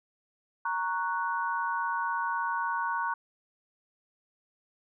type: chord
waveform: sine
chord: F# major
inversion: first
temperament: equal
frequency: 932.3 / 1108.7 / 1480 Hz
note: A#5 / C#6 / F#6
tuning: 0 / 0 / 0 cents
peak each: -31 / -33 / -33 dBFS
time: 0.65-3.14 s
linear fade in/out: 5 ms
effects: none